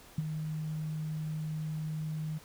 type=tone with ADSR envelope; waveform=sine; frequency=155.56 Hz; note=D#3; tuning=in tune; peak=-25 dBFS; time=0.18-2.39 s; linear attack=5 ms; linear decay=23 ms; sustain=-8 dB; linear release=18 ms; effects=pink hiss -55 dBFS RMS until 2.44 s